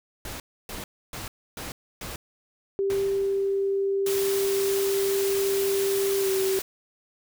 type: noise bursts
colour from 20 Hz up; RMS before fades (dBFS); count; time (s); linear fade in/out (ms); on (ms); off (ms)
pink; -36; 5; 0.25-2.16; 2; 150; 290
type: tone with pitch glide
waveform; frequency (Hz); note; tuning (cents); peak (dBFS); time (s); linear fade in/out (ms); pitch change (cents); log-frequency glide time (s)
sine; 393.1 to 383.7; G4 to G4; +5 to -37; -22; 2.79-6.59; 0; -42; 6.2-6.31
type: noise with exponential decay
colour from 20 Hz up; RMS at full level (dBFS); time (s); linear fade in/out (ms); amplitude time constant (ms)
pink; -36; 2.9-4.1; 1; 260
type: noise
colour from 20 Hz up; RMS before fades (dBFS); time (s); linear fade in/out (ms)
white; -32; 4.06-6.62; 5
effects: none